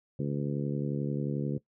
harmonic tone, 71.3 Hz, C#2, 49 cents sharp, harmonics 2 / 3 / 4 / 5 / 6 / 7, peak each -31 / -35 / -37 / -39 / -41 / -42 dBFS, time 0.19-1.58 s, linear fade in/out 5 ms, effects noise-tail reverb RT60 0.1 s tail -19 dB re dry

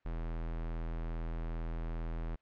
square tone, 41.2 Hz, E1, in tune, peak -36 dBFS, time 0.05-2.36 s, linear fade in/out 10 ms, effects white hiss -74 dBFS RMS until 2.41 s + low-pass 2000 Hz 12 dB/octave

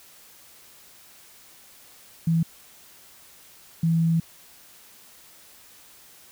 sine tone bursts at uneven times, 164.81 Hz, E3, in tune, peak -18 dBFS, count 2, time 2.27-2.43 / 3.83-4.2 s, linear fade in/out 5 ms, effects white hiss -51 dBFS RMS until 6.31 s

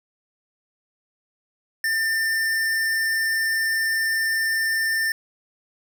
square tone, 1795 Hz, A6, 34 cents sharp, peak -21 dBFS, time 1.84-5.12 s, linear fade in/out 2 ms, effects none

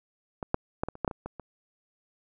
clicks, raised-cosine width 1 ms, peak -19 / -9 / -13 / -19 / -30 / -13 / -12 / -23 / -22 / -25 dBFS, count 10, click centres 0.428 / 0.544 / 0.835 / 0.886 / 0.954 / 1.047 / 1.078 / 1.112 / 1.26 / 1.397 s, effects none

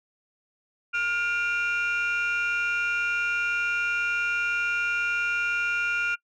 sine tone cluster, 1417 / 2388 / 2758 Hz, F6 / D7 / F7, +25 / +28 / -22 cents, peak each -24 / -29 / -29 dBFS, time 0.93-6.16 s, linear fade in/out 20 ms, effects noise-tail reverb RT60 0.1 s tail -24 dB re dry + tanh soft clip ceiling -19 dBFS

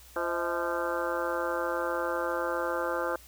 harmonic tone with a mistuned harmonic, 172.3 Hz, F3, 23 cents flat, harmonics 2 / 3 / 4 / 5 / 6 / 7 / 8 / 9, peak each -36 / -32 / -38 / -38 / -39 / -37 / -37 / -38 dBFS, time 0.16-3.16 s, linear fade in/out 2 ms, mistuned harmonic 4, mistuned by -120 cents, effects added 60 Hz sine -54 dBFS peak until 3.27 s + white hiss -54 dBFS RMS until 3.27 s

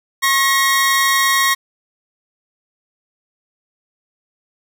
sawtooth tone pair together, 1086.3 / 1894 Hz, C#6 / A#6, -35 / +27 cents, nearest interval minor seventh, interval 962 cents, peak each -12 dBFS, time 0.22-1.55 s, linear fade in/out 20 ms, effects none

